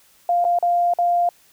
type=tone with dropouts; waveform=sine; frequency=698.5 Hz; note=F5; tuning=in tune; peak=-15 dBFS; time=0.29-1.29 s; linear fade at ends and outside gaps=2 ms; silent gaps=0.443-0.45 / 0.588-0.626 / 0.937-0.986 s; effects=white hiss -55 dBFS RMS until 1.52 s

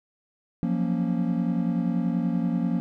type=chord; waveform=triangle; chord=Gb major seventh; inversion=third; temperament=equal; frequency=174.61 / 185 / 233.1 / 277.2 Hz; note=F3 / Gb3 / Bb3 / Db4; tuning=0 / 0 / 0 / 0 cents; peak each=-24 / -30 / -25 / -29 dBFS; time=0.63-2.8 s; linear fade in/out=0 ms; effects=none

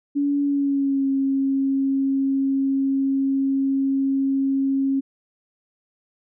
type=tone with pitch glide; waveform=sine; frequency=284.6 to 271.4 Hz; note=C#4 to C#4; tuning=+46 to -36 cents; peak=-18 dBFS; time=0.15-5.01 s; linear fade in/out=20 ms; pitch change=-82 cents; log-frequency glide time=0.43-1.08 s; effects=none

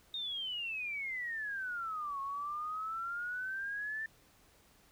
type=exponential two-way sweep; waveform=sine; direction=down then up; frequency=3721 to 1090 to 1786 Hz; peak=-36 dBFS; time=0.14-4.06 s; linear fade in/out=2 ms; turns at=2.2 s; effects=pink hiss -65 dBFS RMS until 4.91 s

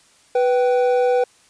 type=tone pair together; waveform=triangle; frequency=493.8 / 773.7 Hz; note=B4 / G5; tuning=0 / -23 cents; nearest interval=minor sixth; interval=777 cents; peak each=-13 / -20 dBFS; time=0.35-1.24 s; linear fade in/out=5 ms; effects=white hiss -54 dBFS RMS until 1.49 s + resampled to 22050 Hz

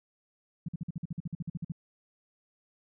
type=tone bursts; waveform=sine; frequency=165.6 Hz; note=E3; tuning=8 cents sharp; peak=-31 dBFS; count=15; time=0.66-1.721 s; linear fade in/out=5 ms; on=25 ms; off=49 ms; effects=none

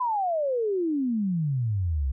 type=exponential sweep; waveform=sine; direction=down; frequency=1029 to 62.6 Hz; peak=-23 dBFS; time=0-2.12 s; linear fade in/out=10 ms; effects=none

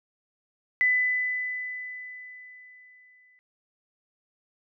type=tone with exponential decay; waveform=sine; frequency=2000 Hz; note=B6; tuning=21 cents sharp; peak=-18 dBFS; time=0.81-3.39 s; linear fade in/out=0 ms; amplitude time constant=560 ms; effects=none

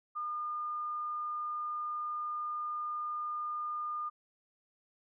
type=tone; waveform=sine; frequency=1213 Hz; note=D#6; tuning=44 cents flat; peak=-34 dBFS; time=0.15-4.1 s; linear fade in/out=20 ms; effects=none

